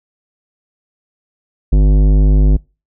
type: tone with tanh clipping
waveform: sine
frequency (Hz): 50.4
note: G1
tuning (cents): +49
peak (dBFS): -8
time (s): 1.72-2.57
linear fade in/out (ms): 10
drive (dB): 15
effects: noise-tail reverb RT60 0.3 s tail -25 dB re dry